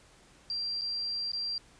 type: tone with dropouts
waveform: sine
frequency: 4730 Hz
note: D8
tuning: 12 cents sharp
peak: -31 dBFS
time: 0.5-1.58 s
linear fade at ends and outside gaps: 1 ms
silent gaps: 0.812-0.818 / 1.318-1.333 s
effects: pink hiss -59 dBFS RMS until 1.79 s + resampled to 22050 Hz